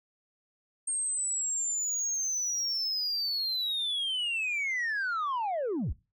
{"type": "linear sweep", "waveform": "sine", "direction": "down", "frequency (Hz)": [8590, 32.59], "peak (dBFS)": -26, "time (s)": [0.87, 5.93], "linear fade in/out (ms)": 10, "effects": ["noise-tail reverb RT60 0.3 s tail -23 dB re dry", "tanh soft clip ceiling -27 dBFS"]}